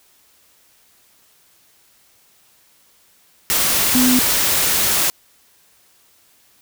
sine tone in noise, 252 Hz, B3, 35 cents sharp, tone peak -13 dBFS, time 3.95-4.19 s, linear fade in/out 0 ms, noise white, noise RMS -17 dBFS, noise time 3.5-5.1 s, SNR +1 dB, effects white hiss -55 dBFS RMS until 6.61 s

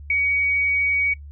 sine tone with ADSR envelope, 2254 Hz, C#7, 28 cents sharp, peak -15 dBFS, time 0.1-1.14 s, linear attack 4 ms, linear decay 7 ms, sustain -3 dB, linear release 11 ms, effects noise-tail reverb RT60 0.1 s tail -19 dB re dry + added 72 Hz sine -36 dBFS peak until 1.31 s

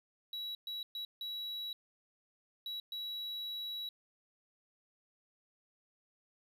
triangle tone bursts at uneven times, 3900 Hz, B7, 23 cents flat, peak -37 dBFS, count 6, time 0.33-0.55 / 0.67-0.83 / 0.95-1.05 / 1.21-1.73 / 2.66-2.8 / 2.92-3.89 s, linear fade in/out 2 ms, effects none

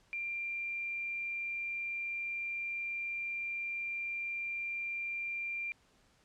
sine tone, 2378 Hz, D7, 21 cents sharp, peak -35 dBFS, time 0.13-5.72 s, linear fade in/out 0 ms, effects pink hiss -68 dBFS RMS until 6.24 s + low-pass 8000 Hz 12 dB/octave

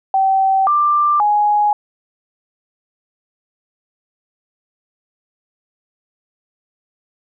sine tone with pitch steps, 771 / 1184 / 833 Hz, G5 / D6 / G#5, -29 / +14 / +5 cents, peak -11 dBFS, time 0.14-1.73 s, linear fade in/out 2 ms, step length 530 ms, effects none

